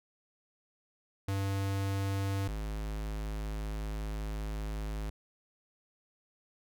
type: tone pair in turn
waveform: square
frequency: 98 / 52.64 Hz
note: G2 / G#1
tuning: 0 / +24 cents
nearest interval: major seventh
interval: 1076 cents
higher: first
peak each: -31 / -35 dBFS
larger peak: first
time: 1.28-2.48 / 2.48-5.1 s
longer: second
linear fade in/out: 5 ms
effects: none